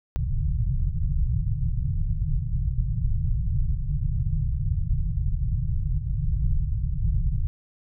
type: low-pass noise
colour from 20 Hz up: pink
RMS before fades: -24 dBFS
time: 0.16-7.47 s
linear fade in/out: 0 ms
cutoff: 160 Hz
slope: 96 dB/octave
effects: none